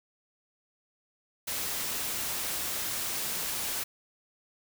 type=noise; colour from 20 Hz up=white; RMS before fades=-33 dBFS; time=1.47-3.84 s; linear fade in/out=10 ms; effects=none